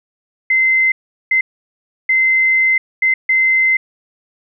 sine tone bursts at uneven times, 2067 Hz, C7, 22 cents flat, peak -10 dBFS, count 5, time 0.5-0.92 / 1.31-1.41 / 2.09-2.78 / 3.02-3.14 / 3.29-3.77 s, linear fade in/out 5 ms, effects none

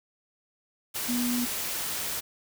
sine tone in noise, 243.5 Hz, B3, 24 cents flat, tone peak -26 dBFS, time 1.08-1.46 s, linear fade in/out 20 ms, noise white, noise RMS -32 dBFS, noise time 0.94-2.21 s, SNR +3 dB, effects none

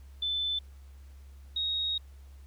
sine tone pair in turn, 3520 / 3762 Hz, A7 / A#7, 0 / +15 cents, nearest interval minor second, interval 115 cents, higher second, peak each -28 / -28 dBFS, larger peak neither, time 0.22-0.59 / 1.56-1.98 s, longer second, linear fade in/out 5 ms, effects added 68 Hz sine -47 dBFS peak until 2.46 s + pink hiss -65 dBFS RMS until 2.46 s

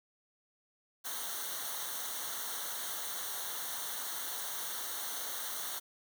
white noise with comb filter, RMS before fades -39 dBFS, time 1.04-5.8 s, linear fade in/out 20 ms, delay 0.4 ms, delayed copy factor -0.85, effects none

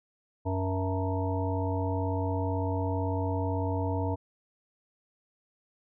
harmonic tone with a mistuned harmonic, 93.9 Hz, F#2, 26 cents sharp, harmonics 1 / 3 / 5 / 7 / 9 / 10, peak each -29 / -34 / -36 / -37 / -39 / -39 dBFS, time 0.45-4.16 s, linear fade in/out 20 ms, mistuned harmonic 9, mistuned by +72 cents, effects none

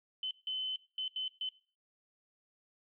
sine tone bursts at uneven times, 3044 Hz, F#7, 48 cents sharp, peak -34 dBFS, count 5, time 0.23-0.31 / 0.47-0.76 / 0.98-1.08 / 1.16-1.28 / 1.41-1.49 s, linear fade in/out 2 ms, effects noise-tail reverb RT60 0.4 s tail -19 dB re dry

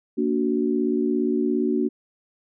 sine chord, Bb augmented, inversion none, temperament equal with one note detuned, 233.1 / 290.3 / 370 Hz, Bb3 / D4 / F#4, 0 / -20 / 0 cents, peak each -24 / -24 / -24 dBFS, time 0.17-1.89 s, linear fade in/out 20 ms, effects none

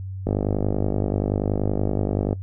click train, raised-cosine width 2 ms, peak -9 dBFS, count 105, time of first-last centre 0.27-2.329 s, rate 50.5 Hz, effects noise-tail reverb RT60 0.1 s tail -20 dB re dry + added 95 Hz sine -29 dBFS peak until 2.42 s

